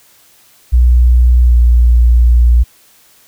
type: tone with pitch glide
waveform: sine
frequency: 60.9 to 59.47 Hz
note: B1 to A#1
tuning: -24 to +35 cents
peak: -4 dBFS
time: 0.72-2.64 s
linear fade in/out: 20 ms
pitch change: -41 cents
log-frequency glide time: 1.46-1.54 s
effects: white hiss -47 dBFS RMS until 3.27 s